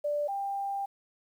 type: tone pair in turn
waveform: sine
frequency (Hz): 587.3 / 793.9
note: D5 / G5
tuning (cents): 0 / +22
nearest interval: perfect fourth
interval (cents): 522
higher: second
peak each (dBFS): -27 / -30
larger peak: first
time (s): 0.04-0.28 / 0.28-0.86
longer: second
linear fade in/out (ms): 10
effects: 10-bit